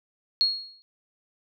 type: tone with exponential decay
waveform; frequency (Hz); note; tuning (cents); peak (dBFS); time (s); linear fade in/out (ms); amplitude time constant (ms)
sine; 4302; C8; +47; -16; 0.41-0.82; 0; 87
effects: none